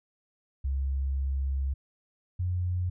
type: tone pair in turn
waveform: sine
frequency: 67.7 / 89.68 Hz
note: C#2 / F2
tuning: -40 / +46 cents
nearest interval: perfect fourth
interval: 486 cents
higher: second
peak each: -26 dBFS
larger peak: neither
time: 0.64-1.74 / 2.39-2.9 s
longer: first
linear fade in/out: 10 ms
effects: none